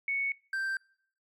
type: tone pair in turn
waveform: sine / triangle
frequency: 2217 / 1567.7 Hz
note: C#7 / G6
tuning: 0 / 0 cents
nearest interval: tritone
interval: 600 cents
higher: first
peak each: -28 dBFS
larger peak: neither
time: 0.08-0.32 / 0.53-0.77 s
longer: neither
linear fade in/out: 2 ms
effects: noise-tail reverb RT60 0.6 s tail -25 dB re dry